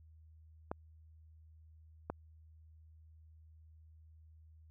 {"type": "clicks", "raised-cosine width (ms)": 1, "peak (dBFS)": -23, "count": 2, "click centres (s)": [0.715, 2.1], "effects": ["added 79 Hz sine -57 dBFS peak until 4.7 s"]}